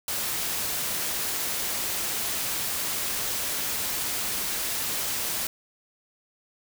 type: noise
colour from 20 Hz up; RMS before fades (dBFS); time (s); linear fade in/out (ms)
white; -29; 0.08-5.47; 2
effects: none